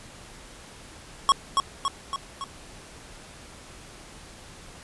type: tone with echo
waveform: square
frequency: 1101 Hz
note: C#6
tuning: 12 cents flat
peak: -15 dBFS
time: 1.29-1.32 s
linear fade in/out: 0 ms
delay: 280 ms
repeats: 4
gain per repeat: -4 dB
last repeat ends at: 2.44 s
effects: pink hiss -46 dBFS RMS until 4.83 s + resampled to 24000 Hz